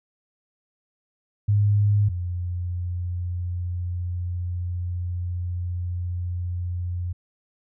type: tone pair in turn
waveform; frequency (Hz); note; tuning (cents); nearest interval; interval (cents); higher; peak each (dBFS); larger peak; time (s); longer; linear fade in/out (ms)
sine; 102.9 / 88.53; G#2 / F2; -16 / +24; minor third; 260; first; -16 / -25; first; 1.48-2.09 / 2.09-7.13; second; 10
effects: none